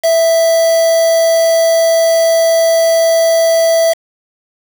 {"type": "tone with quantisation", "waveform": "triangle", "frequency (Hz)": 659.3, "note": "E5", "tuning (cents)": 0, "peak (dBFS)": -6, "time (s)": [0.03, 3.94], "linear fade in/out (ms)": 20, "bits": 3, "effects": []}